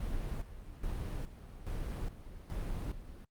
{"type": "noise with tremolo", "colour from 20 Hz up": "brown", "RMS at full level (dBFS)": -37, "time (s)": [0, 3.25], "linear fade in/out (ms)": 5, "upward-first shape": "square", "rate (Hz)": 1.2, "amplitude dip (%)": 70, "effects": ["Opus 32 kbps"]}